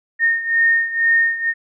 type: beating tone pair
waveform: sine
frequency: 1836 / 1838.1 Hz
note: A#6 / A#6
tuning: -27 / -25 cents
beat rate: 2.1 Hz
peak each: -15 / -19 dBFS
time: 0.19-1.54 s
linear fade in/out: 50 ms
effects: none